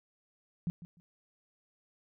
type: tone with echo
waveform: sine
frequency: 171.3 Hz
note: F3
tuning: 33 cents flat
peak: -29 dBFS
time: 0.67-0.7 s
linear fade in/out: 0 ms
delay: 150 ms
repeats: 2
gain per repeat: -15 dB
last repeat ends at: 1 s
effects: none